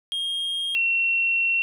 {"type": "tone pair in turn", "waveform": ["triangle", "sine"], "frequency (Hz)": [3237, 2722], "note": ["G#7", "F7"], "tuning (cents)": [-45, -45], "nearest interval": "minor third", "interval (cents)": 300, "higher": "first", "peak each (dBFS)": [-23, -19], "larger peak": "second", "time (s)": [[0.12, 0.75], [0.75, 1.62]], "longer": "second", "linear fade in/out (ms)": 0, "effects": []}